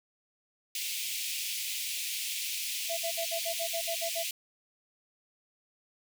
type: high-pass noise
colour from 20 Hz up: pink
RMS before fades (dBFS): -35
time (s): 0.75-4.31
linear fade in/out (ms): 2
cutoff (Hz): 2300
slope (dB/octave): 48
type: tone bursts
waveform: triangle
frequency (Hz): 669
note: E5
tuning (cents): +25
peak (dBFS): -30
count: 10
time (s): 2.89-4.236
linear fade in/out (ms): 20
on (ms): 86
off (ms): 54
effects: none